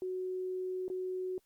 sine tone with dropouts, 370 Hz, F#4, in tune, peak -34 dBFS, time 0.02-1.38 s, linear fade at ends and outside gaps 1 ms, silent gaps 0.881-0.9 s, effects white hiss -75 dBFS RMS until 1.45 s + Opus 48 kbps

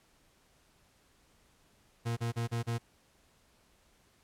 40% pulse tone bursts, 116.9 Hz, A#2, 5 cents sharp, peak -30 dBFS, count 5, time 2.05-2.786 s, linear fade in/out 20 ms, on 120 ms, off 34 ms, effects pink hiss -67 dBFS RMS until 4.23 s + low-pass 12000 Hz 12 dB/octave

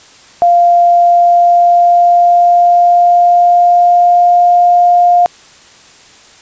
sine tone with pitch glide, 696 to 704.9 Hz, F5 to F5, -6 to +16 cents, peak -4 dBFS, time 0.42-5.26 s, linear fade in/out 0 ms, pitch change +22 cents, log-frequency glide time 0.92-4.53 s, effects white hiss -40 dBFS RMS until 6.41 s + resampled to 16000 Hz

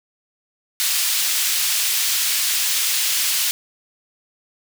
pink high-pass noise, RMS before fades -20 dBFS, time 0.8-3.51 s, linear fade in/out 0 ms, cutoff 3100 Hz, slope 12 dB/octave, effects none

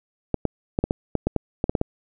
clicks, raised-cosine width 2 ms, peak -7 dBFS, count 12, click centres 0.343 / 0.453 / 0.789 / 0.84 / 0.909 / 1.153 / 1.27 / 1.363 / 1.641 / 1.695 / 1.752 / 1.814 s, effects none

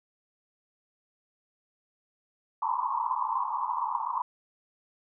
pink band-pass noise, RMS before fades -30 dBFS, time 2.62-4.22 s, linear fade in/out 2 ms, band 890 to 1100 Hz, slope 96 dB/octave, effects none

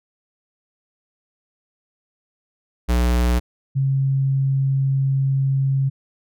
square / sine tone pair in turn, 60.4 / 135.59 Hz, B1 / C#3, -38 / -38 cents, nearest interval octave + major second, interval 1400 cents, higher second, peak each -16 dBFS, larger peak neither, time 2.88-3.4 / 3.75-5.9 s, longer second, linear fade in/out 20 ms, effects none

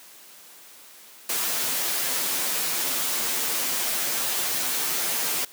white noise with comb filter, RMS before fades -26 dBFS, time 1.29-5.45 s, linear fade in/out 5 ms, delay 9.8 ms, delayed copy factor -0.7, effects white hiss -48 dBFS RMS until 5.52 s + high-pass 200 Hz 12 dB/octave

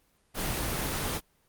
pink noise, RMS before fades -31 dBFS, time 0.34-1.21 s, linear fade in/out 50 ms, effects pink hiss -68 dBFS RMS until 1.48 s + Opus 24 kbps

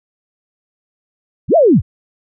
sine linear two-way sweep, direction up then down, 48.57 to 700 to 48.57 Hz, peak -6 dBFS, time 1.48-1.82 s, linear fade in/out 50 ms, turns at 1.56 s, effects none

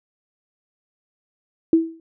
sine tone with exponential decay, 326.9 Hz, E4, 14 cents flat, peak -8 dBFS, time 1.73-2 s, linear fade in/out 2 ms, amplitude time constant 58 ms, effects none

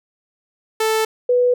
sawtooth / sine tone pair in turn, 440 / 493 Hz, A4 / B4, 0 / -3 cents, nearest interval major second, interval 197 cents, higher second, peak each -12 dBFS, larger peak neither, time 0.8-1.05 / 1.29-1.54 s, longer neither, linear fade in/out 5 ms, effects none

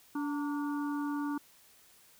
harmonic tone with a mistuned harmonic, 288.8 Hz, D4, 29 cents flat, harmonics 1 / 3 / 4 / 5, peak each -32 / -42 / -44 / -46 dBFS, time 0.15-1.38 s, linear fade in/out 5 ms, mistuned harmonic 3, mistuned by +76 cents, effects white hiss -61 dBFS RMS until 2.19 s

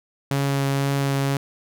sawtooth tone with vibrato, 138.59 Hz, C#3, in tune, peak -16 dBFS, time 0.31-1.37 s, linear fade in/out 2 ms, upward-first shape triangle, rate 2 Hz, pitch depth 12 cents each way, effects none

